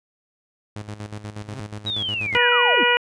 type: tone with tremolo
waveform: sawtooth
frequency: 104.9 Hz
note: G#2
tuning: 18 cents sharp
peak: -26 dBFS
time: 0.76-2.37 s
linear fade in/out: 0 ms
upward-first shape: square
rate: 8.3 Hz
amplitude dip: 70%
type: tone with exponential growth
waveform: sawtooth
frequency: 132.6 Hz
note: C3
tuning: 23 cents sharp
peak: -25 dBFS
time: 1.38-1.6 s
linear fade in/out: 5 ms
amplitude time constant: 47 ms
type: linear sweep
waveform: sine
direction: down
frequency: 3883 to 191.6 Hz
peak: -23 dBFS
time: 1.86-2.84 s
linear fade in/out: 10 ms
type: harmonic tone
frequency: 484.7 Hz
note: B4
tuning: 32 cents flat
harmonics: 1 / 2 / 3 / 4 / 5 / 6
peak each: -22 / -22 / -22 / -22 / -22 / -22 dBFS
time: 2.35-2.97 s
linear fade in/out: 0 ms
effects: resampled to 22050 Hz